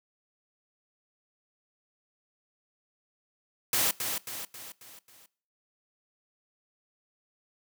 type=noise with echo; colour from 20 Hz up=white; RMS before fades=-26 dBFS; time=3.73-3.91 s; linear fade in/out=2 ms; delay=270 ms; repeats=5; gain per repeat=-6 dB; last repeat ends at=5.26 s; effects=noise-tail reverb RT60 0.5 s tail -22 dB re dry + high-pass 100 Hz 12 dB/octave